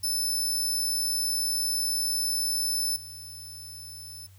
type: tone with level steps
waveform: 20% pulse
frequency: 5274 Hz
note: E8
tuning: in tune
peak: -20 / -35 dBFS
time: 0.03-4.27 s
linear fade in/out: 10 ms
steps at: 2.96 s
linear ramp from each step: 2 ms
effects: added 95 Hz sine -50 dBFS peak until 4.38 s + white hiss -61 dBFS RMS until 4.38 s